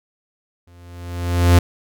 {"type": "tone with exponential growth", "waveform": "45% pulse", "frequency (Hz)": 87.31, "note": "F2", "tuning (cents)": 0, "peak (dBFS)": -7, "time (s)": [0.67, 1.59], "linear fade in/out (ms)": 5, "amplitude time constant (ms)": 200, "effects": []}